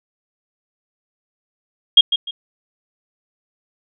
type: tone with echo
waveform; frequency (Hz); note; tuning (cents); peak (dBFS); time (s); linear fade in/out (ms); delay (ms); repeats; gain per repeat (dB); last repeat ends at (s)
sine; 3255; G#7; -36; -3; 1.97-2.01; 5; 150; 2; -11; 2.31
effects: none